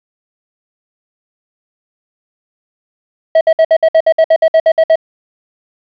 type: tone bursts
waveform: triangle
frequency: 645 Hz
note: E5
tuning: 38 cents flat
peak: -3 dBFS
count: 14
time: 3.35-4.957 s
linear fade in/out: 5 ms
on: 60 ms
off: 59 ms
effects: resampled to 11025 Hz + 7-bit